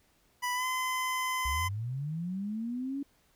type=tone with pitch glide; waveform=25% pulse; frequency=987.8 to 1023.8 Hz; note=B5 to C6; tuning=0 to -38 cents; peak=-26 dBFS; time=0.42-1.69 s; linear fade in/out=20 ms; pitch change=+62 cents; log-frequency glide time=0.54-0.65 s
type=linear sweep; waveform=sine; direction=up; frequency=61.74 to 284.7 Hz; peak=-32 dBFS; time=1.45-3.03 s; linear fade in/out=5 ms
effects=pink hiss -68 dBFS RMS until 3.35 s